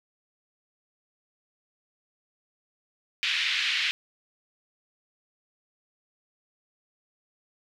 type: band-pass noise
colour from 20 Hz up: white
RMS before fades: -27 dBFS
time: 3.23-3.91 s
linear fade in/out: 0 ms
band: 1900 to 3500 Hz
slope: 24 dB/octave
effects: none